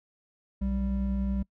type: tone pair together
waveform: triangle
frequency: 61.74 / 196 Hz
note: B1 / G3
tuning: 0 / 0 cents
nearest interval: octave + minor sixth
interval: 2000 cents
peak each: -27 dBFS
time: 0.61-1.43 s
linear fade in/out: 10 ms
effects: noise-tail reverb RT60 0.1 s tail -24 dB re dry